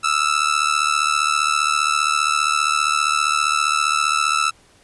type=tone with amplitude modulation; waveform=sawtooth; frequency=1318.5 Hz; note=E6; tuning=in tune; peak=-9 dBFS; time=0.03-4.51 s; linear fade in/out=20 ms; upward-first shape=sine; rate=75.1 Hz; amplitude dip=85%; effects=pink hiss -53 dBFS RMS until 4.83 s + resampled to 24000 Hz